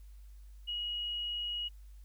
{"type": "tone", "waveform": "sine", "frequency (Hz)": 2899, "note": "F#7", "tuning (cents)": -36, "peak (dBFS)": -34, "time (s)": [0.67, 1.69], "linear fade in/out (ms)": 20, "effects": ["added 50 Hz sine -49 dBFS peak until 2.04 s", "white hiss -71 dBFS RMS until 2.04 s"]}